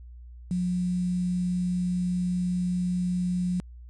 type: tone with quantisation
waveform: sine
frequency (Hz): 179.5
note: F3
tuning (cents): +48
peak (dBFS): -24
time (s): 0.51-3.6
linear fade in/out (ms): 0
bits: 8
effects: added 60 Hz sine -42 dBFS peak until 3.89 s + resampled to 24000 Hz